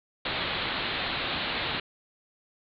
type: low-pass noise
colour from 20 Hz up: white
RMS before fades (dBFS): -31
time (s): 0.25-1.8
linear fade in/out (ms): 5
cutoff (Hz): 4200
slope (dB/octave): 96
effects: none